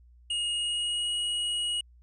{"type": "tone with pitch glide", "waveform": "square", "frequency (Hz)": [2866, 2899], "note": ["F7", "F#7"], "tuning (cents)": [44, -36], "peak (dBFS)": -28, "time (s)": [0.3, 1.81], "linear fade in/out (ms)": 5, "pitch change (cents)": 20, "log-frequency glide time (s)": [0.53, 1.11], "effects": ["added 60 Hz sine -53 dBFS peak until 2.02 s", "resampled to 22050 Hz"]}